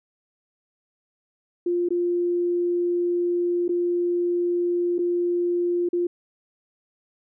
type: tone with dropouts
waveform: sine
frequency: 350 Hz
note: F4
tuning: 4 cents sharp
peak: -20 dBFS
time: 1.66-6.07 s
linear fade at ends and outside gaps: 5 ms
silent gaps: 1.888-1.905 / 3.681-3.691 / 4.983-4.989 / 5.889-5.93 s
effects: none